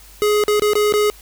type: tone with dropouts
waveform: square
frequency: 419 Hz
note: G#4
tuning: 15 cents sharp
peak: -14 dBFS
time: 0.22-1.1 s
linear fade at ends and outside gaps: 0 ms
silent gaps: 0.438-0.481 / 0.596-0.621 / 0.734-0.754 / 0.924-0.938 s
effects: added 50 Hz sine -44 dBFS peak until 1.21 s + white hiss -45 dBFS RMS until 1.21 s